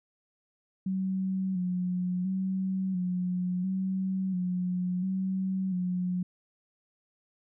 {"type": "tone with vibrato", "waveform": "sine", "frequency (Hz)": 185, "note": "F#3", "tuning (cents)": 0, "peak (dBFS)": -27, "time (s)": [0.86, 6.23], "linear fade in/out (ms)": 5, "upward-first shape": "square", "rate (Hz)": 0.72, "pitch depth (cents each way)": 41, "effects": []}